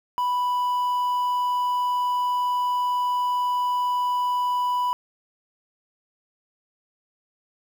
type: tone with quantisation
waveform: triangle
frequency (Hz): 987.8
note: B5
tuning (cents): 0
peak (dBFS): -19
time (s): 0.18-4.93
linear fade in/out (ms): 0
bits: 8
effects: none